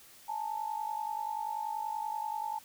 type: tone pair together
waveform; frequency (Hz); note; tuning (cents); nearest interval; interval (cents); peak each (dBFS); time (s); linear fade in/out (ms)
sine; 848 / 898.4; G#5 / A5; +36 / +36; minor second; 100; -36 / -36; 0.28-2.59; 10
effects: white hiss -56 dBFS RMS until 2.64 s